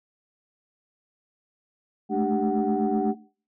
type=tone cluster; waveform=sine; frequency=211.1 / 219.1 / 296.9 / 391.3 / 746 Hz; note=G#3 / A3 / D4 / G4 / F#5; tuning=+29 / -7 / +19 / -3 / +14 cents; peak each=-27 dBFS; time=2.09-3.15 s; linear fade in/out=50 ms; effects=noise-tail reverb RT60 0.4 s tail -19 dB re dry + tanh soft clip ceiling -14 dBFS